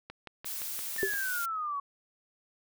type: click train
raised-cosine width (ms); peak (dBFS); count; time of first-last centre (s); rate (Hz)
0.3; -26; 7; 0.1-1.136; 5.79
type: noise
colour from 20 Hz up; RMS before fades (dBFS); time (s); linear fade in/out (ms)
blue; -37; 0.45-1.46; 10
type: exponential sweep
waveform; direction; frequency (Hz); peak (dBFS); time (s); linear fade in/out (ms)
sine; down; 1808 to 1108.7; -31; 0.98-1.8; 5
type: tone with exponential decay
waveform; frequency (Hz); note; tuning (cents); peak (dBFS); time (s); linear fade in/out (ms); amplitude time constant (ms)
sine; 392; G4; 0; -22; 1.03-1.13; 0; 21
effects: none